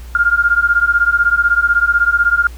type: beating tone pair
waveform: sine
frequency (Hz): 1400 / 1416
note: F6 / F6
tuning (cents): +4 / +23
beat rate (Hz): 16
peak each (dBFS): -13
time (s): 0.15-2.47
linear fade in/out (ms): 2
effects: added 60 Hz sine -29 dBFS peak until 2.57 s + pink hiss -43 dBFS RMS until 2.57 s